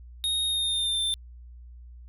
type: tone with pitch glide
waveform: square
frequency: 3729 to 3569 Hz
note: A#7 to A7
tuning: 0 to +24 cents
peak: -25 dBFS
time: 0.24-1.14 s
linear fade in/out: 0 ms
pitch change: -76 cents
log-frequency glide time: 0.46-1 s
effects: added 60 Hz sine -43 dBFS peak until 2.08 s